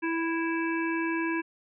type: harmonic tone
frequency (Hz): 329.6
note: E4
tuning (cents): 0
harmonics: 1 / 3 / 5 / 7 / 8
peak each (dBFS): -28 / -35 / -34 / -38 / -39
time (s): 0.02-1.42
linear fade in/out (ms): 20
effects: none